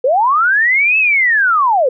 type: linear two-way sweep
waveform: sine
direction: up then down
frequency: 474.4 to 2637 to 474.4 Hz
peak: -9 dBFS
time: 0.04-1.89 s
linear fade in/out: 5 ms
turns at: 0.98 s
effects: none